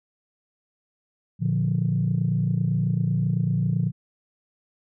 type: chord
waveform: sine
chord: Bb major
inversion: none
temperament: equal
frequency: 116.54 / 146.83 / 174.61 Hz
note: Bb2 / D3 / F3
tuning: 0 / 0 / 0 cents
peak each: -24 dBFS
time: 1.39-3.92 s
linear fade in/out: 50 ms
effects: tanh soft clip ceiling -13 dBFS